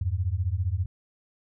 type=beating tone pair; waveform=sine; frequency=83.8 / 98.8 Hz; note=E2 / G2; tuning=+29 / +14 cents; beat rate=15 Hz; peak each=-27 dBFS; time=0.01-0.86 s; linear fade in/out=5 ms; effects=none